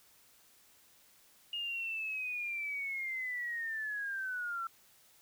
sine linear sweep, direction down, 2856 to 1333 Hz, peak -35 dBFS, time 1.53-4.67 s, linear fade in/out 2 ms, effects white hiss -64 dBFS RMS until 5.21 s

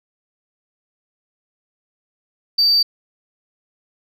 sine tone, 4632 Hz, D8, 25 cents flat, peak -10 dBFS, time 2.58-2.83 s, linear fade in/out 10 ms, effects tanh soft clip ceiling -9 dBFS

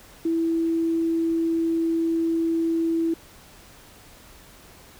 sine tone, 329.6 Hz, E4, in tune, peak -20 dBFS, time 0.25-3.14 s, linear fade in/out 5 ms, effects pink hiss -49 dBFS RMS until 4.99 s

